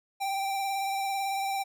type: tone with vibrato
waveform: square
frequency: 784 Hz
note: G5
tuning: in tune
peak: -29 dBFS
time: 0.2-1.64 s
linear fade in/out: 20 ms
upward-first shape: sine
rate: 18 Hz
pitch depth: 23 cents each way
effects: none